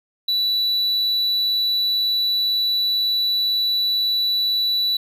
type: tone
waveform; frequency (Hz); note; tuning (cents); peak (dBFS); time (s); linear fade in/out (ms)
triangle; 3951; B7; 0; -16; 0.28-4.97; 5
effects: none